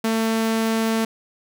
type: tone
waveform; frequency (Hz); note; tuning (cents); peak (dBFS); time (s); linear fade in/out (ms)
sawtooth; 223.8; A3; +30; -15; 0.04-1.05; 5
effects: none